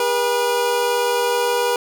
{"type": "tone pair together", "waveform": "25% pulse", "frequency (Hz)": [404.5, 483], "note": ["G#4", "B4"], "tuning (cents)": [-46, -39], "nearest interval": "minor third", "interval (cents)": 307, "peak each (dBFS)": [-21, -14], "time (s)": [0, 1.76], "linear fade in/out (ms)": 2, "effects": []}